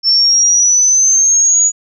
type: exponential sweep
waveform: sine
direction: up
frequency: 5370 to 6850 Hz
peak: -7 dBFS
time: 0.03-1.72 s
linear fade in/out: 50 ms
effects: none